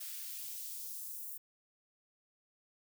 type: noise with high-pass filter sweep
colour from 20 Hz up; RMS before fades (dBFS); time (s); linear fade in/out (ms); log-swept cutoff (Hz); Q
blue; -44; 0-1.38; 10; 1300 to 11000; 0.76
effects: none